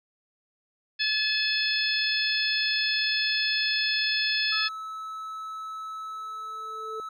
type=harmonic tone; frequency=861 Hz; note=A5; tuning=38 cents flat; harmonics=2 / 3 / 4 / 5 / 6; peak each=-30 / -30 / -30 / -30 / -30 dBFS; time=0.99-4.69 s; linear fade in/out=20 ms
type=tone; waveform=triangle; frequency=1300 Hz; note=E6; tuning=24 cents flat; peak=-32 dBFS; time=4.52-7.09 s; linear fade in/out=5 ms
type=tone with exponential growth; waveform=sine; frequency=440 Hz; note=A4; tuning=in tune; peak=-33 dBFS; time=6.03-7 s; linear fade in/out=1 ms; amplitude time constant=210 ms
effects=none